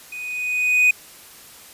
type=tone with level ramp; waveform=triangle; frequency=2489 Hz; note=D#7; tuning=in tune; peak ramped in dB=-29 to -9 dBFS; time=0.12-0.91 s; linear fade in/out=5 ms; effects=white hiss -44 dBFS RMS until 1.73 s + resampled to 32000 Hz